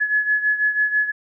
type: beating tone pair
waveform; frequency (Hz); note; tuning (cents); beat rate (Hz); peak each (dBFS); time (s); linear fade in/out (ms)
sine; 1700 / 1706.1; G#6 / G#6; +40 / +46; 6.1; -18 / -23; 0-1.12; 20
effects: none